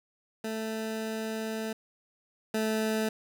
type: tone pair in turn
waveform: 20% pulse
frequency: 220.6 / 218.7 Hz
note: A3 / A3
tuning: +5 / -10 cents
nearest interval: unison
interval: 15 cents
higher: first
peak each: -27 / -22 dBFS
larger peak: second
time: 0.44-1.73 / 2.54-3.09 s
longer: first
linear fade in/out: 5 ms
effects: none